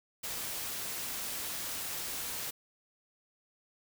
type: noise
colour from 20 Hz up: white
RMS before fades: -38 dBFS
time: 0.23-2.51 s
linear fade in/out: 10 ms
effects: none